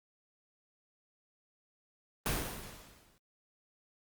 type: noise with exponential decay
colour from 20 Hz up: pink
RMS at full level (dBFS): -30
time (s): 2.26-3.18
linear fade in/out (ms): 0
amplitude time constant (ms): 200
effects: Opus 32 kbps